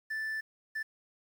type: tone bursts at uneven times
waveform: triangle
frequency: 1760 Hz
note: A6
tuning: in tune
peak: -31 dBFS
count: 2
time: 0.1-0.41 / 0.75-0.83 s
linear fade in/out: 10 ms
effects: 10-bit